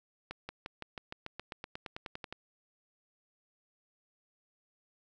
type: accelerating click train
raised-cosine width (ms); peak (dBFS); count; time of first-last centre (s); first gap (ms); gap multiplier
0.3; -24; 17; 0.31-2.326; 180; 0.95
effects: none